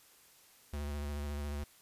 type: tone with vibrato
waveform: square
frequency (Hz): 72.7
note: D2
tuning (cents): -17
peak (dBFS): -37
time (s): 0.73-1.64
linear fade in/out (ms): 5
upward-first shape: square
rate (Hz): 14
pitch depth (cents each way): 24
effects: white hiss -62 dBFS RMS until 1.81 s + resampled to 32000 Hz